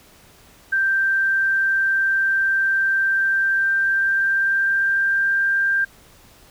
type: tone with pitch glide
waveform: sine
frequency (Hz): 1570 to 1587.3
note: G6 to G6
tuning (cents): +2 to +21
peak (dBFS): -16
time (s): 0.72-5.85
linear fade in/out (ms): 10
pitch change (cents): +19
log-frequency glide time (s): 3.01-5.47
effects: pink hiss -50 dBFS RMS until 6.5 s